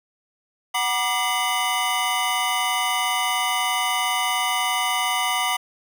square tone cluster, 744 / 960 / 1190 / 2043 / 2977 Hz, F#5 / B5 / D6 / C7 / F#7, +9 / -49 / +22 / -42 / +10 cents, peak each -28 dBFS, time 0.74-5.57 s, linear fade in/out 10 ms, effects none

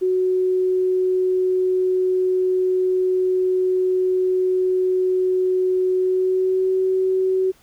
sine tone with pitch glide, 370 to 376 Hz, F#4 to F#4, 0 to +28 cents, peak -16 dBFS, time 0.01-7.52 s, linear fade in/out 20 ms, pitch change +28 cents, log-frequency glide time 5.95-6.71 s, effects pink hiss -55 dBFS RMS until 7.62 s

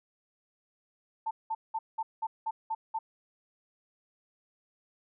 sine tone bursts, 890 Hz, A5, 20 cents sharp, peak -29 dBFS, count 8, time 1.26-2.99 s, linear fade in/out 10 ms, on 50 ms, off 190 ms, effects none

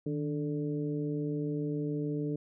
harmonic tone with a mistuned harmonic, 146.83 Hz, D3, in tune, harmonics 1 / 2 / 3 / 4, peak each -34 / -34 / -37 / -50 dBFS, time 0.06-2.36 s, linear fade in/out 5 ms, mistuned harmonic 1, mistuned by +76 cents, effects none

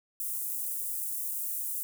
white high-pass noise, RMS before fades -34 dBFS, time 0.2-1.83 s, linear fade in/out 0 ms, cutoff 8900 Hz, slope 24 dB/octave, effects none

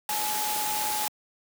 sine tone in noise, 848 Hz, G#5, 36 cents sharp, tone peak -30 dBFS, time 0.09-1.08 s, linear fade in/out 2 ms, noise white, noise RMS -30 dBFS, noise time 0.09-1.08 s, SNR -3 dB, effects high-pass 150 Hz 12 dB/octave

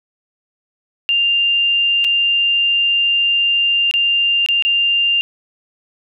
sine tone with dropouts, 2794 Hz, F7, in tune, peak -12 dBFS, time 1.09-5.21 s, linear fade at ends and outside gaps 0 ms, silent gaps 2.043-2.047 / 3.912-3.939 / 4.462-4.487 / 4.624-4.65 s, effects none

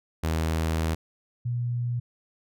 sawtooth / sine tone pair in turn, 80.4 / 120.73 Hz, E2 / B2, -43 / -39 cents, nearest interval perfect fifth, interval 704 cents, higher second, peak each -20 / -25 dBFS, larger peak first, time 0.23-0.95 / 1.45-2 s, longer first, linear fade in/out 10 ms, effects none

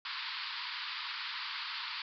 white band-pass noise, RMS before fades -40 dBFS, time 0.05-2.02 s, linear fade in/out 2 ms, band 910 to 4800 Hz, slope 96 dB/octave, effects none

